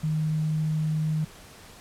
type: tone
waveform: sine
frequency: 155.56 Hz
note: D#3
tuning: in tune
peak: -23 dBFS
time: 0.03-1.25 s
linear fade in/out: 10 ms
effects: pink hiss -48 dBFS RMS until 1.8 s + low-pass 12000 Hz 12 dB/octave